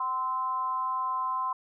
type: tone with amplitude modulation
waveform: sine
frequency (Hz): 1035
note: C6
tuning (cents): -19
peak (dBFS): -24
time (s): 0-1.53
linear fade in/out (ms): 5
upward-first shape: sine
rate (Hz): 272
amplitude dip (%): 65
effects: none